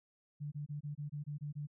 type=tone bursts; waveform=sine; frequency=146.83 Hz; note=D3; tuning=in tune; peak=-38 dBFS; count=9; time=0.4-1.672 s; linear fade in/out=20 ms; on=120 ms; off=24 ms; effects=none